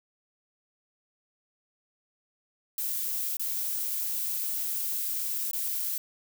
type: noise with dropouts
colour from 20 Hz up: violet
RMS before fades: -31 dBFS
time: 2.78-5.98 s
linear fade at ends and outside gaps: 2 ms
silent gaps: 3.369-3.395 / 5.512-5.532 s
effects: none